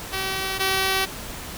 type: tone pair in turn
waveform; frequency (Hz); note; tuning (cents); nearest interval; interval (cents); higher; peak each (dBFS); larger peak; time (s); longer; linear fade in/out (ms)
5% pulse; 382.7 / 382.7; G4 / G4; -42 / -42; unison; 0; neither; -14 / -9; second; 0.12-0.59 / 0.59-1.06; neither; 20
effects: pink hiss -35 dBFS RMS until 1.57 s